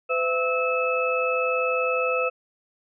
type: tone cluster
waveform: sine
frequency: 508 / 667 / 1300 / 2605 Hz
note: B4 / E5 / E6 / E7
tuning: +49 / +20 / -24 / -21 cents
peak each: -24 / -32 / -27 / -27 dBFS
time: 0.09-2.3 s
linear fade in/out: 20 ms
effects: none